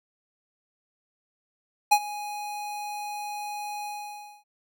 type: tone with ADSR envelope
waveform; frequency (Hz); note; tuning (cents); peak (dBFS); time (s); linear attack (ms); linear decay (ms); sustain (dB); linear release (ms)
square; 830.6; G#5; 0; -14; 1.91-4.44; 13; 63; -19; 590
effects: none